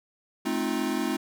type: chord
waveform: square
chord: F dominant seventh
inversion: first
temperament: equal with one note detuned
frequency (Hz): 215.6 / 261.6 / 311.1 / 349.2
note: A3 / C4 / Eb4 / F4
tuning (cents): -35 / 0 / 0 / 0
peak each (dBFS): -33 / -31 / -32 / -33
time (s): 0.45-1.17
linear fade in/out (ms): 10
effects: none